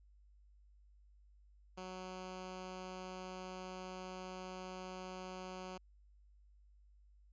10% pulse tone, 185 Hz, F#3, in tune, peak -37 dBFS, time 1.77-5.78 s, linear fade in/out 10 ms, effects added 50 Hz sine -62 dBFS peak until 7.32 s + resampled to 16000 Hz

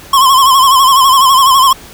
square tone with vibrato, 1065 Hz, C6, 30 cents sharp, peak -5 dBFS, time 0.13-1.73 s, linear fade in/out 5 ms, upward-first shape sine, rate 12 Hz, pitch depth 80 cents each way, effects pink hiss -34 dBFS RMS until 1.93 s

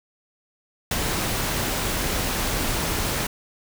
pink noise with ADSR envelope, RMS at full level -23 dBFS, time 0.91-3.27 s, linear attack 3 ms, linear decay 41 ms, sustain -2 dB, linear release 5 ms, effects none

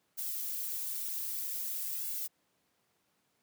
violet noise with flanger, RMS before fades -37 dBFS, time 0.17-2.28 s, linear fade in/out 20 ms, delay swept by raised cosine 1.6 to 5.6 ms, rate 0.52 Hz, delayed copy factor -0.7, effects pink hiss -75 dBFS RMS until 3.42 s + high-pass 150 Hz 12 dB/octave

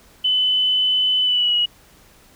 sine tone with pitch glide, 3016 to 2908 Hz, F#7 to F#7, +32 to -31 cents, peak -15 dBFS, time 0.24-1.66 s, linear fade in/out 10 ms, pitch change -63 cents, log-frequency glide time 1.2-1.55 s, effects pink hiss -51 dBFS RMS until 2.35 s

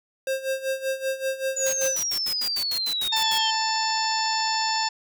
square tone with tremolo, 532 Hz, C5, 29 cents sharp, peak -23 dBFS, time 0.27-1.96 s, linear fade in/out 2 ms, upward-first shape sine, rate 5.2 Hz, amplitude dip 80%
sine exponential sweep, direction down, 6960 to 3115 Hz, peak -24 dBFS, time 1.56-3.51 s, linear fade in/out 10 ms
white noise bursts, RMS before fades -33 dBFS, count 12, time 1.66-3.382 s, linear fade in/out 5 ms, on 72 ms, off 78 ms
harmonic tone, 886 Hz, A5, 12 cents sharp, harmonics 1 / 2 / 3 / 4 / 5 / 6 / 8, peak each -25 / -32 / -35 / -37 / -30 / -29 / -34 dBFS, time 3.12-4.89 s, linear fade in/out 10 ms
effects none

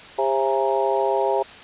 harmonic tone with a mistuned harmonic, 133.7 Hz, C3, 38 cents sharp, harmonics 3 / 4 / 5 / 6 / 7, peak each -23 / -24 / -25 / -26 / -26 dBFS, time 0.18-1.43 s, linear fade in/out 10 ms, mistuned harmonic 6, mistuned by +56 cents, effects white hiss -41 dBFS RMS until 1.63 s + resampled to 8000 Hz

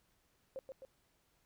sine tone with echo, 530 Hz, C5, 22 cents sharp, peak -40 dBFS, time 0.56-0.59 s, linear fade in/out 0 ms, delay 130 ms, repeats 2, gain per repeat -4 dB, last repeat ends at 0.85 s, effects pink hiss -75 dBFS RMS until 1.45 s

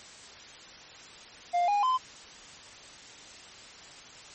triangle tone with pitch steps, 702 / 819 / 1027 Hz, F5 / G#5 / C6, +9 / -24 / -33 cents, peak -21 dBFS, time 1.53-1.98 s, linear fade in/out 20 ms, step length 150 ms, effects white hiss -48 dBFS RMS until 4.34 s + MP3 32 kbps

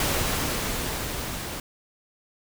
pink noise with level ramp, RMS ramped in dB -24 to -34 dBFS, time 0-1.6 s, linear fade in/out 2 ms, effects none

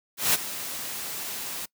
white noise with ADSR envelope, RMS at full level -20 dBFS, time 0.17-1.66 s, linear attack 170 ms, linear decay 23 ms, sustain -14 dB, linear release 11 ms, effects noise-tail reverb RT60 0.1 s tail -23 dB re dry + high-pass 100 Hz 12 dB/octave

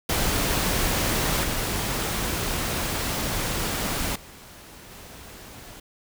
pink noise with level steps, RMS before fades -24 / -27 / -45 / -43 dBFS, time 0.09-5.8 s, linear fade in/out 5 ms, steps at 1.43 / 4.15 / 4.9 s, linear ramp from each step 10 ms, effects none

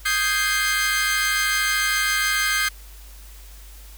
sawtooth chord, Ab major seventh, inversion second, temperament equal, 1244.5 / 1568 / 1661.2 / 2093 Hz, Eb6 / G6 / Ab6 / C7, 0 / 0 / 0 / 0 cents, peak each -24 / -20 / -25 / -20 dBFS, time 0.05-2.69 s, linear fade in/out 10 ms, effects added 50 Hz sine -40 dBFS peak until 3.97 s + white hiss -48 dBFS RMS until 3.97 s

